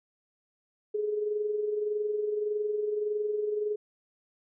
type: tone with amplitude modulation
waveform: sine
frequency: 420.4 Hz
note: G#4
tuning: 21 cents sharp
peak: -25 dBFS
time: 0.94-3.76 s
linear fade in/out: 10 ms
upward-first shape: sine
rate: 21.7 Hz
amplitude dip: 50%
effects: none